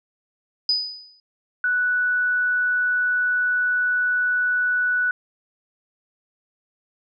sine tone with exponential decay, 4978 Hz, D#8, in tune, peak -15 dBFS, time 0.69-1.2 s, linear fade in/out 2 ms, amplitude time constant 110 ms
sine tone, 1480 Hz, F#6, in tune, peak -18 dBFS, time 1.64-5.11 s, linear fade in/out 2 ms
effects none

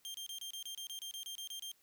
sawtooth tone bursts, 3182 Hz, G7, 25 cents sharp, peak -39 dBFS, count 14, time 0.05-1.716 s, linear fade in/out 0 ms, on 93 ms, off 28 ms, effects white hiss -71 dBFS RMS until 1.82 s

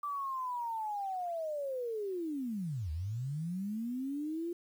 sine linear two-way sweep, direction down then up, 1174.7 to 73.42 to 349.6 Hz, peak -34 dBFS, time 0.03-4.53 s, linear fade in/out 5 ms, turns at 2.91 s, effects 10-bit

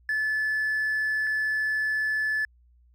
triangle tone pair in turn, 1733 / 1733 Hz, A6 / A6, -27 / -27 cents, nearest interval unison, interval 0 cents, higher neither, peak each -21 dBFS, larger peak neither, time 0.09-1.27 / 1.27-2.45 s, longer neither, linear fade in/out 2 ms, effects tanh soft clip ceiling -19 dBFS + added 60 Hz sine -56 dBFS peak until 2.94 s

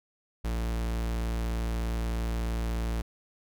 45% pulse tone, 56.8 Hz, A#1, 44 cents flat, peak -28 dBFS, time 0.44-3.02 s, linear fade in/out 10 ms, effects none

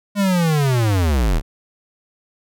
square linear sweep, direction down, 206.6 to 32.46 Hz, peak -15 dBFS, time 0.15-1.42 s, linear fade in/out 50 ms, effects none

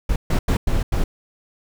brown noise bursts at uneven times, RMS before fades -18 dBFS, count 5, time 0.09-0.16 / 0.3-0.39 / 0.48-0.57 / 0.67-0.83 / 0.92-1.04 s, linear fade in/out 5 ms, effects none

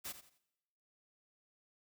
white noise with echo, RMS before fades -43 dBFS, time 0.04-0.13 s, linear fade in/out 20 ms, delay 86 ms, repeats 3, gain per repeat -11 dB, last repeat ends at 0.388 s, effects noise-tail reverb RT60 1.0 s tail -23 dB re dry

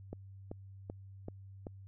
click train, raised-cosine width 2 ms, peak -28 dBFS, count 5, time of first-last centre 0.13-1.668 s, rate 2.6 Hz, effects added 97 Hz sine -49 dBFS peak until 1.87 s

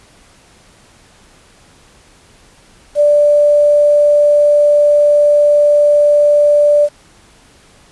sine tone with quantisation, 587.3 Hz, D5, in tune, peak -6 dBFS, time 2.95-6.89 s, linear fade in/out 50 ms, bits 6, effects pink hiss -46 dBFS RMS until 7.91 s + resampled to 24000 Hz

